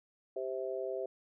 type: harmonic tone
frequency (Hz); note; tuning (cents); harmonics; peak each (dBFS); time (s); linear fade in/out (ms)
130.81; C3; 0; 3 / 4 / 5; -38 / -39 / -40; 0.36-1.06; 5
effects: none